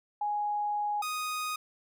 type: tone pair in turn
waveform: sine / sawtooth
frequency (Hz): 830.6 / 1244.5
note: G#5 / D#6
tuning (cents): 0 / 0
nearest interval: perfect fifth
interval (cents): 700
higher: second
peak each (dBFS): -28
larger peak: neither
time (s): 0.21-1.02 / 1.02-1.56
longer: first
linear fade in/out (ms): 5
effects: none